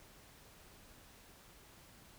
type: silence
effects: pink hiss -60 dBFS RMS until 2.18 s